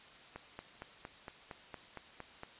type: click train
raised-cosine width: 0.5 ms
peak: -29 dBFS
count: 10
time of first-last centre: 0.36-2.434 s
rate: 4.34 Hz
effects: white hiss -56 dBFS RMS until 2.59 s + resampled to 8000 Hz